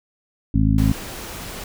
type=harmonic tone; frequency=53.3 Hz; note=G#1; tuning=46 cents sharp; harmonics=1 / 2 / 3 / 4 / 5; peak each=-19 / -19 / -22 / -22 / -21 dBFS; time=0.54-0.92 s; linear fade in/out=5 ms
type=noise; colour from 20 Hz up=pink; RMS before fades=-33 dBFS; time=0.78-1.64 s; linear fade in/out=2 ms
effects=none